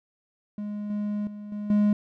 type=tone with level steps; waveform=triangle; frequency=207.7 Hz; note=G#3; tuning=in tune; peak=-28 / -24 / -34 / -28 / -16 dBFS; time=0.58-1.93 s; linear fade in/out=2 ms; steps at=0.9 / 1.27 / 1.52 / 1.7 s; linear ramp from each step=2 ms; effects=none